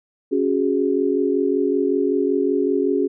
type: chord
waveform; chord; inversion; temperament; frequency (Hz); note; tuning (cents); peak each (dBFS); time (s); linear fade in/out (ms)
sine; C# suspended fourth; none; equal; 277.2 / 370 / 415.3; C#4 / F#4 / G#4; 0 / 0 / 0; -21; 0.31-3.08; 20
effects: none